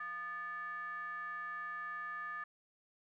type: ring-modulated tone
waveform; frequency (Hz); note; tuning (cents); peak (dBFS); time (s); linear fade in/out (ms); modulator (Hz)
triangle; 261.6; C4; 0; -35; 0-2.44; 5; 1480
effects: none